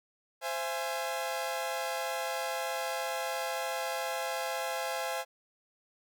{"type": "chord", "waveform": "sawtooth", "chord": "C augmented", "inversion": "none", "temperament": "equal with one note detuned", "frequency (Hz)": [523.3, 673.1, 830.6], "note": ["C5", "E5", "G#5"], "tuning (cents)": [0, 36, 0], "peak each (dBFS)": -33, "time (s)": [0.41, 5.25], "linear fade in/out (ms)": 50, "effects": []}